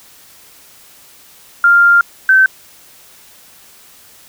sine tone pair in turn, 1396.9 / 1540.3 Hz, F6 / G6, 0 / -31 cents, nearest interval major second, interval 169 cents, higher second, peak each -5 dBFS, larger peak neither, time 1.64-2.01 / 2.29-2.46 s, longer first, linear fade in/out 2 ms, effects white hiss -43 dBFS RMS until 4.28 s

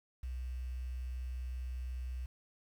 sine tone with quantisation, 62.7 Hz, B1, 27 cents sharp, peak -37 dBFS, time 0.23-2.26 s, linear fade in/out 5 ms, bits 10, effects none

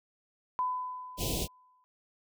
sine tone with exponential decay, 1005 Hz, B5, 30 cents sharp, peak -26 dBFS, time 0.59-1.84 s, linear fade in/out 0 ms, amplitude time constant 270 ms
pink band-stop noise, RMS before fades -32 dBFS, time 1.17-1.48 s, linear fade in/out 50 ms, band 750 to 2600 Hz, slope 48 dB/octave
effects none

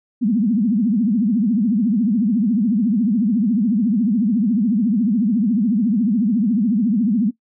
sine tone with vibrato, 220 Hz, A3, in tune, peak -14 dBFS, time 0.21-7.31 s, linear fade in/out 20 ms, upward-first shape triangle, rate 14 Hz, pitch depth 290 cents each way, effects noise-tail reverb RT60 0.1 s tail -17 dB re dry

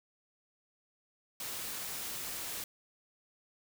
white noise, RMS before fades -40 dBFS, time 1.4-2.64 s, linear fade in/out 2 ms, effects none

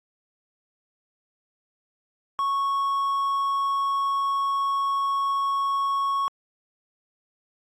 triangle tone, 1105 Hz, C#6, 6 cents flat, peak -20 dBFS, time 2.39-6.28 s, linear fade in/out 0 ms, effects AAC 48 kbps

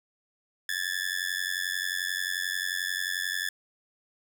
sawtooth tone with amplitude modulation, 1724 Hz, A6, 36 cents flat, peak -21 dBFS, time 0.69-3.49 s, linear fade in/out 2 ms, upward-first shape sine, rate 91.3 Hz, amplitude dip 100%, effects none

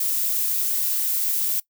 violet noise, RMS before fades -23 dBFS, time 0-1.6 s, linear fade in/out 5 ms, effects noise-tail reverb RT60 0.1 s tail -21 dB re dry

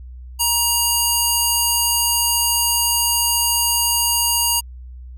square tone with band-pass filter, 947 Hz, A#5, 27 cents sharp, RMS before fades -18 dBFS, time 0.39-4.61 s, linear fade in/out 20 ms, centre 12000 Hz, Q 0.74, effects added 62 Hz sine -33 dBFS peak until 5.17 s

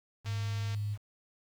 sine tone, 103.83 Hz, G#2, in tune, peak -31 dBFS, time 0.24-0.98 s, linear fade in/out 50 ms
click train, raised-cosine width 0.2 ms, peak -29 dBFS, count 112, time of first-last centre 0.26-0.747 s, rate 228 Hz
effects 9-bit

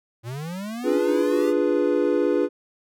square linear sweep, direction up, 110 to 409.5 Hz, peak -30 dBFS, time 0.23-1.54 s, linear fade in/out 50 ms
triangle chord, D diminished seventh, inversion none, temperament equal, 293.7 / 349.2 / 415.3 / 493.9 Hz, D4 / F4 / Ab4 / Cb5, 0 / 0 / 0 / 0 cents, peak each -22 dBFS, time 0.83-2.49 s, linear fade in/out 50 ms
effects none

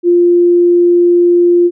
sine tone, 349.2 Hz, F4, in tune, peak -5 dBFS, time 0.03-1.71 s, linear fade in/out 50 ms, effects none

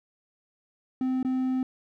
triangle tone with dropouts, 258.4 Hz, C4, 21 cents flat, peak -22 dBFS, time 1.01-1.63 s, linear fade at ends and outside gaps 2 ms, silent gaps 1.229-1.248 s, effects none

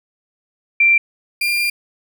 sine / 35% pulse tone pair in turn, 2358 / 2396 Hz, D7 / D7, +6 / +34 cents, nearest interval unison, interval 28 cents, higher second, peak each -9 / -14 dBFS, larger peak first, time 0.8-0.98 / 1.41-1.7 s, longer second, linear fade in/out 5 ms, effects none

